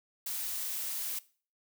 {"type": "noise", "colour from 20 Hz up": "blue", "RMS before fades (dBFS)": -36, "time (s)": [0.26, 1.19], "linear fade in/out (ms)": 5, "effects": ["noise-tail reverb RT60 0.4 s tail -19 dB re dry"]}